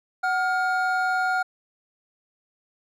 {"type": "tone pair together", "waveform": "triangle", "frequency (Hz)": [745.9, 1415], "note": ["F#5", "F6"], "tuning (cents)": [14, 22], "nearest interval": "major seventh", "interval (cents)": 1108, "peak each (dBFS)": -22, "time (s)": [0.23, 1.43], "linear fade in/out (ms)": 10, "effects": []}